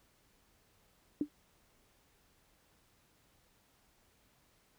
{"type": "tone with exponential decay", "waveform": "sine", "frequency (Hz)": 295, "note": "D4", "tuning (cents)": 8, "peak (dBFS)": -25, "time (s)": [1.21, 1.29], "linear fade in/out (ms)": 2, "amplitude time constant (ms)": 16, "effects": ["pink hiss -70 dBFS RMS until 4.78 s"]}